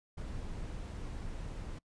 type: noise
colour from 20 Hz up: brown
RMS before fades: -41 dBFS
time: 0.17-1.79 s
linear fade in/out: 10 ms
effects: noise-tail reverb RT60 0.1 s tail -25 dB re dry + resampled to 22050 Hz